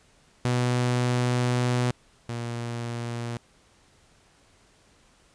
sawtooth tone pair in turn, 123.4 / 118.36 Hz, B2 / A#2, -1 / +27 cents, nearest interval minor second, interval 72 cents, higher first, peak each -18 / -26 dBFS, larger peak first, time 0.45-1.91 / 2.29-3.37 s, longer first, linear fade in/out 0 ms, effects pink hiss -60 dBFS RMS until 5.34 s + resampled to 22050 Hz

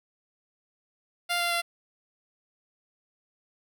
10% pulse tone with pitch steps, 698.5 / 692.9 / 687.3 Hz, F5 / F5 / F5, 0 / -14 / -28 cents, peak -17 dBFS, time 1.29-1.62 s, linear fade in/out 20 ms, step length 110 ms, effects none

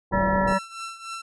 pink low-pass noise, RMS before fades -30 dBFS, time 0.11-0.54 s, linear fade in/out 10 ms, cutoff 960 Hz, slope 96 dB/octave
harmonic tone, 191.9 Hz, G3, 37 cents flat, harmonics 1 / 3 / 5 / 7 / 9 / 10, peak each -25 / -25 / -24 / -31 / -30 / -36 dBFS, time 0.12-0.59 s, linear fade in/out 20 ms
sawtooth tone with tremolo, 1344 Hz, E6, 33 cents sharp, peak -27 dBFS, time 0.47-1.22 s, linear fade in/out 10 ms, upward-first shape triangle, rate 3.4 Hz, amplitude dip 80%
effects resampled to 24000 Hz

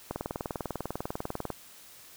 click train, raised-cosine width 1 ms, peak -18 dBFS, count 29, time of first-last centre 0.11-1.503 s, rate 20.1 Hz, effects white hiss -52 dBFS RMS until 2.16 s

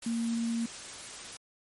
sine tone in noise, 231.1 Hz, A#3, 15 cents flat, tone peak -28 dBFS, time 0.06-0.66 s, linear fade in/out 5 ms, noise white, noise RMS -43 dBFS, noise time 0.02-1.37 s, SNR +12 dB, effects MP3 48 kbps

